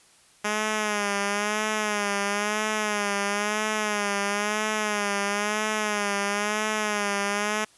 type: tone with vibrato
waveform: 5% pulse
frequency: 208 Hz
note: G#3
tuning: 3 cents sharp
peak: -13 dBFS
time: 0.44-7.65 s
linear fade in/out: 10 ms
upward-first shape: sine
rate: 1 Hz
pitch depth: 63 cents each way
effects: white hiss -57 dBFS RMS until 7.77 s + resampled to 24000 Hz